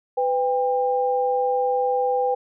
sine tone pair together, 501 / 798.8 Hz, B4 / G5, +25 / +32 cents, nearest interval minor sixth, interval 807 cents, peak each -21 / -22 dBFS, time 0.17-2.35 s, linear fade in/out 10 ms, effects none

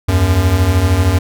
square beating tone pair, 80.1 / 93.1 Hz, E2 / F#2, -49 / +11 cents, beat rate 13 Hz, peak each -16 / -12 dBFS, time 0.08-1.19 s, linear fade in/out 10 ms, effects none

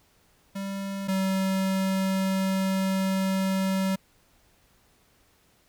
square tone pair in turn, 196 / 191.19 Hz, G3 / G3, 0 / -43 cents, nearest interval unison, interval 43 cents, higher first, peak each -31 / -24 dBFS, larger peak second, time 0.55-1.08 / 1.08-3.96 s, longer second, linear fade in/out 10 ms, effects pink hiss -63 dBFS RMS until 5.68 s

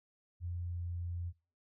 sine tone with pitch glide, 87.31 to 86.81 Hz, F2 to F2, 0 to -10 cents, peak -36 dBFS, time 0.4-1.33 s, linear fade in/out 50 ms, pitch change -10 cents, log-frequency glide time 0.67-0.79 s, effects noise-tail reverb RT60 0.4 s tail -24 dB re dry

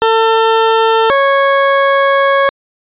20% pulse tone pair in turn, 448.5 / 552 Hz, A4 / C#5, +33 / -7 cents, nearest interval major third, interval 360 cents, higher second, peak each -3 dBFS, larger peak neither, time 0.02-1.1 / 1.1-2.49 s, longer second, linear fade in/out 0 ms, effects resampled to 8000 Hz

